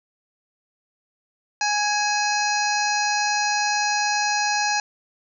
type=harmonic tone with a mistuned harmonic; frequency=830.6 Hz; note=G#5; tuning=in tune; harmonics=1 / 2 / 3 / 5 / 6 / 7 / 8; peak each=-23 / -26 / -28 / -30 / -31 / -31 / -32 dBFS; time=1.61-4.8 s; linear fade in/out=2 ms; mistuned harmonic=3; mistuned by=+39 cents; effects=none